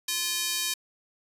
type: tone with high-pass filter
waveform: square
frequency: 346.3 Hz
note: F4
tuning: 15 cents flat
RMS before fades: -29 dBFS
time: 0.08-0.74 s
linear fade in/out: 5 ms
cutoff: 3700 Hz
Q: 0.88
effects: resampled to 32000 Hz